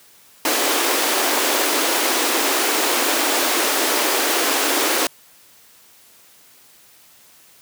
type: high-pass noise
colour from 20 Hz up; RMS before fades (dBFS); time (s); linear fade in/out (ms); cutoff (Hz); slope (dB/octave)
pink; -19; 0.45-5.07; 2; 280; 48
effects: white hiss -50 dBFS RMS until 7.61 s + high-pass 80 Hz 12 dB/octave